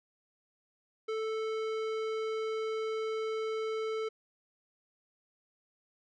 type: tone with tanh clipping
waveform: sine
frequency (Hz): 440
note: A4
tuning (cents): 0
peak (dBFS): -34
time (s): 1.08-4.09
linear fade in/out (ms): 10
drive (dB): 17
effects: none